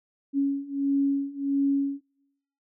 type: beating tone pair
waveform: sine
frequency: 277.2 / 278.7 Hz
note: C#4 / C#4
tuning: 0 / +9 cents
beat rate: 1.5 Hz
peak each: -27 / -25 dBFS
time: 0.33-2.01 s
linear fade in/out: 50 ms
effects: noise-tail reverb RT60 0.8 s tail -25 dB re dry